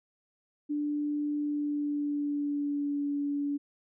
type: tone with pitch glide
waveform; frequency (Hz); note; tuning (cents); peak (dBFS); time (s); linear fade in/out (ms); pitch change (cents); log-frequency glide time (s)
sine; 294.4 to 286.5; D4 to D4; +4 to -43; -28; 0.69-3.58; 20; -47; 1.37-3.06
effects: none